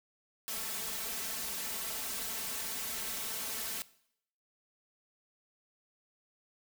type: noise with comb filter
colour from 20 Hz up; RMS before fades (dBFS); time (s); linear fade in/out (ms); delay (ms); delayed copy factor
white; -38; 0.48-3.82; 0; 4.5; +1
effects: noise-tail reverb RT60 0.7 s tail -19 dB re dry